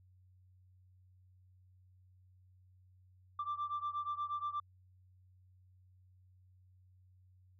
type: beating tone pair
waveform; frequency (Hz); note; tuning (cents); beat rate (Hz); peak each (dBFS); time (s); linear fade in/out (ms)
sine; 1174.7 / 1183.1; D6 / D6; 0 / +12; 8.4; -37 / -39; 3.39-4.6; 5
effects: tanh soft clip ceiling -32 dBFS + added 92 Hz sine -62 dBFS peak until 7.59 s